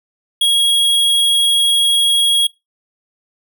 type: tone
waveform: square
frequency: 3304 Hz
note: G#7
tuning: 10 cents flat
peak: -11 dBFS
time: 0.41-2.47 s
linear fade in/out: 5 ms
effects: noise-tail reverb RT60 0.2 s tail -23 dB re dry